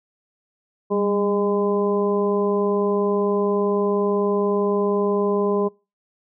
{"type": "harmonic tone with a mistuned harmonic", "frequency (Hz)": 204.2, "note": "G#3", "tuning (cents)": -29, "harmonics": [1, 2, 3, 4, 5], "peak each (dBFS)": [-24, -20, -28, -35, -28], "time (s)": [0.9, 5.69], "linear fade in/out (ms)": 20, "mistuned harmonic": 1, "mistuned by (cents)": -54, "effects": ["noise-tail reverb RT60 0.3 s tail -26 dB re dry"]}